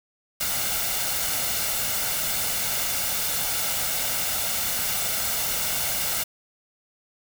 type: noise with comb filter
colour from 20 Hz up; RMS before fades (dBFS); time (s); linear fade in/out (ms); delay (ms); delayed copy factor
white; -26; 0.4-6.24; 10; 1.4; +0.5
effects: none